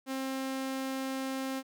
sawtooth tone, 265.7 Hz, C4, 27 cents sharp, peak -29 dBFS, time 0.06-1.63 s, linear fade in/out 50 ms, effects none

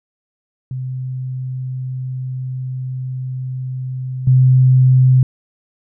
sine tone with level steps, 129 Hz, C3, 24 cents flat, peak -21 / -7 dBFS, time 0.71-5.23 s, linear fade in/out 2 ms, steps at 4.27 s, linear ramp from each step 5 ms, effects none

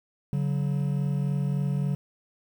triangle tone pair together, 142.05 / 185.6 Hz, C#3 / F#3, +43 / +6 cents, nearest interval perfect fourth, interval 463 cents, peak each -23 / -28 dBFS, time 0.33-1.95 s, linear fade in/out 0 ms, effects 9-bit

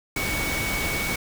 sine tone in noise, 2237 Hz, C#7, 15 cents sharp, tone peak -28 dBFS, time 0.16-1.16 s, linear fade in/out 5 ms, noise pink, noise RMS -28 dBFS, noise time 0.16-1.16 s, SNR -3 dB, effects none

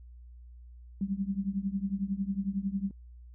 sine tone with tremolo, 196 Hz, G3, in tune, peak -25 dBFS, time 1.01-2.91 s, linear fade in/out 2 ms, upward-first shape triangle, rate 11 Hz, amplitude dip 95%, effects added 60 Hz sine -47 dBFS peak until 3.34 s

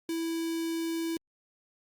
square tone with notch filter, 329.6 Hz, E4, in tune, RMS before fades -32 dBFS, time 0.09-1.17 s, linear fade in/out 2 ms, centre 1200 Hz, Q 0.88, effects Opus 48 kbps

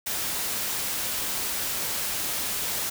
white noise, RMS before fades -29 dBFS, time 0.06-2.9 s, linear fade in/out 10 ms, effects none

